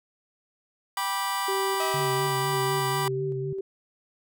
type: chord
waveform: sawtooth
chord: G major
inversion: none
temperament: just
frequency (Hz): 784 / 980 / 1176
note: G5 / B5 / D6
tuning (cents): 0 / -14 / +2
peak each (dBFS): -29 / -25 / -27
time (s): 0.97-3.08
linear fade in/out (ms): 2
type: tone with tremolo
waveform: sine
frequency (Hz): 387.1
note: G4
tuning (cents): -22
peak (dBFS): -27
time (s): 1.48-3.61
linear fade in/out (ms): 5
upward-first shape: square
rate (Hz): 1.9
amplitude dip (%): 30
type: tone with exponential decay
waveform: sawtooth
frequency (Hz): 640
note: D#5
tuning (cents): +49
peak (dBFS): -25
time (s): 1.8-3.09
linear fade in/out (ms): 2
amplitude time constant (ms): 280
type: tone with vibrato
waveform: sine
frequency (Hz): 139.1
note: C#3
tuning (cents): +6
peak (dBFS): -30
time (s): 1.94-3.53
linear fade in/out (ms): 2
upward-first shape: sine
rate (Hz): 4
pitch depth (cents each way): 66
effects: none